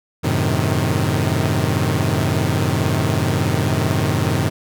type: chord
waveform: sawtooth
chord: F# diminished seventh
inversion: none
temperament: equal with one note detuned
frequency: 92.5 / 108.8 / 130.81 / 155.56 Hz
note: F#2 / A2 / C3 / Eb3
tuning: 0 / -19 / 0 / 0 cents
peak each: -18 dBFS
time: 0.23-4.5 s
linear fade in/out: 20 ms
effects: none